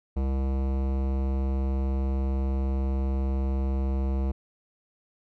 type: tone with hard clipping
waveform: sine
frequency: 66.7 Hz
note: C2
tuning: 34 cents sharp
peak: -26 dBFS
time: 0.16-4.32 s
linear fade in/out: 10 ms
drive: 18 dB
effects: none